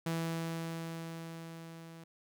sawtooth tone with level ramp, 164.81 Hz, E3, in tune, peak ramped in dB -28 to -45 dBFS, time 0.06-2.04 s, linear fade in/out 5 ms, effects none

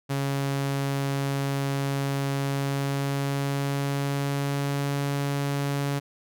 sawtooth tone with pitch glide, 138.59 to 141.09 Hz, C#3 to C#3, 0 to +31 cents, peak -21 dBFS, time 0.09-6 s, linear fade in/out 20 ms, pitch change +31 cents, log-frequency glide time 2.44-4.88 s, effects none

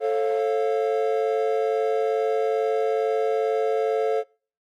triangle chord, A augmented, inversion none, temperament equal with one note detuned, 440 / 542.3 / 698.5 Hz, A4 / C#5 / E#5, 0 / -38 / 0 cents, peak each -20 / -24 / -26 dBFS, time 0-4.24 s, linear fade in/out 50 ms, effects noise-tail reverb RT60 0.4 s tail -25 dB re dry + Opus 24 kbps

